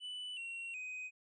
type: tone with pitch steps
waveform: triangle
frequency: 2983 / 2735 / 2508 Hz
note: F#7 / F7 / D#7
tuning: +13 / -37 / +13 cents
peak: -40 dBFS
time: 0-1.11 s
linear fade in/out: 50 ms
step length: 370 ms
effects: resampled to 24000 Hz